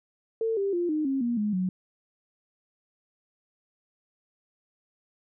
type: tone with pitch steps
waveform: sine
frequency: 449.3 / 395.7 / 348.5 / 306.9 / 270.3 / 238 / 209.6 / 184.59 Hz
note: A4 / G4 / F4 / D#4 / C#4 / A#3 / G#3 / F#3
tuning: +36 / +16 / -4 / -24 / -44 / +36 / +16 / -4 cents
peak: -24 dBFS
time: 0.41-1.69 s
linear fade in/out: 2 ms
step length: 160 ms
effects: none